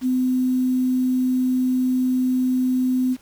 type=tone with quantisation; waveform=sine; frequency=255 Hz; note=C4; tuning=44 cents flat; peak=-17 dBFS; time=0.01-3.17 s; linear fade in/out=50 ms; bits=7; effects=pink hiss -54 dBFS RMS until 3.21 s